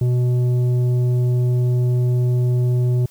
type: tone with tanh clipping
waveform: triangle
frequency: 123.8 Hz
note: B2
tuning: 5 cents sharp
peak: -16 dBFS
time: 0.01-3.06 s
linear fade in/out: 5 ms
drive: 12 dB
effects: white hiss -52 dBFS RMS until 3.1 s